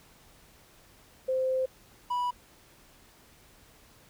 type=tone pair in turn; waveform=sine / triangle; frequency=520 / 981.6 Hz; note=C5 / B5; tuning=-11 / -11 cents; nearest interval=major seventh; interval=1100 cents; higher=second; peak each=-25 dBFS; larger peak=neither; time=1.28-1.66 / 2.1-2.31 s; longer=first; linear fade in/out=10 ms; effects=pink hiss -58 dBFS RMS until 4.09 s